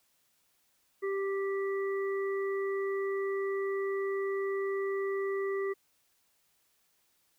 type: harmonic tone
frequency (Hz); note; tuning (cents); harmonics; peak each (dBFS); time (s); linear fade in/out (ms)
392; G4; 0; 1 / 3 / 5; -30 / -42 / -42; 1.02-5.74; 20
effects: white hiss -72 dBFS RMS until 7.38 s